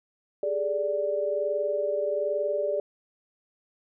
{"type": "tone cluster", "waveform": "sine", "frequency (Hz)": [405.2, 426.4, 585], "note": ["G#4", "G#4", "D5"], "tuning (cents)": [-43, 46, -7], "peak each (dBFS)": [-32, -32, -26], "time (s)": [0.43, 2.8], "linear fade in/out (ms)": 2, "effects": []}